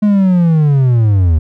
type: linear sweep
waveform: triangle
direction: down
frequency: 212.2 to 75.2 Hz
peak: -5 dBFS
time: 0.02-1.39 s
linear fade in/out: 10 ms
effects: none